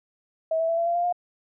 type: tone with pitch steps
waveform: sine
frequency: 645 / 655.1 / 665.4 / 675.9 / 686.5 / 697.3 / 708.3 Hz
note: E5 / E5 / E5 / E5 / F5 / F5 / F5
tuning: -38 / -11 / +16 / +43 / -30 / -3 / +24 cents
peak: -21 dBFS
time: 0.51-1.126 s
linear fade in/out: 5 ms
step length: 88 ms
effects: none